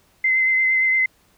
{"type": "tone with vibrato", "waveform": "sine", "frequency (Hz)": 2063, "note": "C7", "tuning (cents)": -25, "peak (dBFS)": -15, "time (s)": [0.24, 1.06], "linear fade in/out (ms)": 5, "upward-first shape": "sine", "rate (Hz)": 8.7, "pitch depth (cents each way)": 18, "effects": ["pink hiss -59 dBFS RMS until 1.37 s"]}